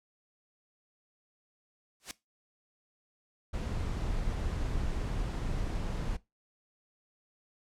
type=noise with exponential growth; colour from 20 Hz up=white; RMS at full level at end=-33 dBFS; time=2-2.11 s; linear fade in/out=0 ms; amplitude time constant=22 ms
type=noise; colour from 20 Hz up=brown; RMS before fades=-33 dBFS; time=3.53-6.17 s; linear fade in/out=10 ms
effects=noise-tail reverb RT60 0.2 s tail -19 dB re dry + low-pass 9000 Hz 12 dB/octave